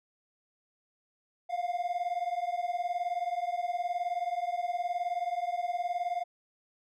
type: beating tone pair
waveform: triangle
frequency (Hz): 696 / 715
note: F5 / F5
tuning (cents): -6 / +41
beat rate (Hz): 19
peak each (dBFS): -31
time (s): 1.49-6.24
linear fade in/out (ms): 20
effects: none